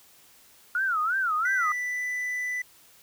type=tone with vibrato; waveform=sine; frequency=1395 Hz; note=F6; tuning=2 cents flat; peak=-23 dBFS; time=0.75-1.72 s; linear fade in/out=2 ms; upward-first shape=sine; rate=2.9 Hz; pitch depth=220 cents each way
type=tone with pitch glide; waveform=triangle; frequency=1975.5 to 1989.2 Hz; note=B6 to B6; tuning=0 to +12 cents; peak=-26 dBFS; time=1.45-2.62 s; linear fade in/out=5 ms; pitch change=+12 cents; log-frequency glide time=1.75-2.04 s
effects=white hiss -56 dBFS RMS until 3.02 s